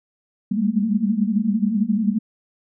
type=tone cluster; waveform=sine; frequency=196.6 / 203.6 / 218.8 / 230.2 Hz; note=G3 / G#3 / A3 / A#3; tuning=+5 / -34 / -9 / -22 cents; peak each=-23 dBFS; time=0.51-2.19 s; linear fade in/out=10 ms; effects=none